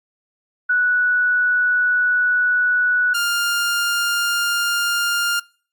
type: tone pair in turn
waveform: sine / sawtooth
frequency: 1475 / 1404.1 Hz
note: F#6 / F6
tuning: -6 / +9 cents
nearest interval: minor second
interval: 85 cents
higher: first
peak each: -14 dBFS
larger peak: neither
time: 0.69-3.14 / 3.14-5.4 s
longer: first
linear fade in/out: 10 ms
effects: noise-tail reverb RT60 0.5 s tail -26 dB re dry + AAC 64 kbps